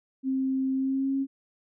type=tone with pitch glide; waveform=sine; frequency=264.7 to 271.5 Hz; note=C4 to C#4; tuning=+20 to -36 cents; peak=-24 dBFS; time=0.23-1.27 s; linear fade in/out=50 ms; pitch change=+44 cents; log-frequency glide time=0.74-1.15 s; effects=none